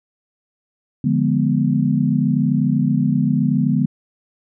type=chord; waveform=sine; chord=D diminished seventh; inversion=none; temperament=equal; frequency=146.83 / 174.61 / 207.7 / 246.9 Hz; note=D3 / F3 / Ab3 / Cb4; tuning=0 / 0 / 0 / 0 cents; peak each=-19 / -22 / -20 / -19 dBFS; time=1.04-3.86 s; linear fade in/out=5 ms; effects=none